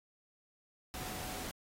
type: tone in noise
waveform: sine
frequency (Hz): 740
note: F#5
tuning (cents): 0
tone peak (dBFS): -49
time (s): 0.95-1.43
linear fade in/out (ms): 0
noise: pink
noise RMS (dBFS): -43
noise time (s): 0.94-1.51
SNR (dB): -9
effects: AAC 48 kbps